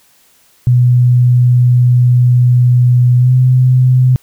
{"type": "tone with pitch glide", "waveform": "sine", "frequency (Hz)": [123.47, 127.46], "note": ["B2", "C3"], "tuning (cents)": [0, -45], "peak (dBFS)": -5, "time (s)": [0.67, 4.16], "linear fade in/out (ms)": 0, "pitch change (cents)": 55, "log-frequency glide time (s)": [3.18, 3.32], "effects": ["white hiss -50 dBFS RMS until 4.22 s"]}